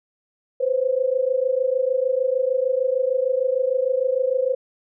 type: tone pair together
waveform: sine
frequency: 504 / 530.6 Hz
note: B4 / C5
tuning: +35 / +24 cents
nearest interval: minor second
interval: 89 cents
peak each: -21 dBFS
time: 0.6-4.55 s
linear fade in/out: 10 ms
effects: none